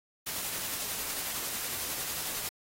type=noise with tremolo; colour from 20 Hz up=white; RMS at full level=-34 dBFS; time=0.26-2.49 s; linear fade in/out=10 ms; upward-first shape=triangle; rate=11 Hz; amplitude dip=30%; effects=AAC 48 kbps